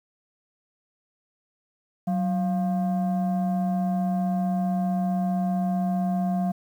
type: tone pair together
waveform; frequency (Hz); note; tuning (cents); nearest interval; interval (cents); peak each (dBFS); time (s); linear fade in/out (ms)
sine; 186.08 / 698.5; F#3 / F5; +10 / 0; octave + major seventh; 2290; -21 / -27; 2.07-6.52; 10
effects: tanh soft clip ceiling -19 dBFS + 9-bit